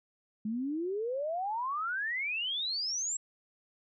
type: exponential sweep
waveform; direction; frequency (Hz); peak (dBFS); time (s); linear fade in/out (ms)
sine; up; 207.9 to 7720; -31; 0.45-3.17; 5
effects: none